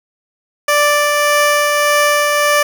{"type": "tone with tremolo", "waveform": "15% pulse", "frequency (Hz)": 587.3, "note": "D5", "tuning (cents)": 0, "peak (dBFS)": -3, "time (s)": [0.68, 2.63], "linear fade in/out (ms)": 5, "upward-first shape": "triangle", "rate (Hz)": 1.7, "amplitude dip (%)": 30, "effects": ["7-bit"]}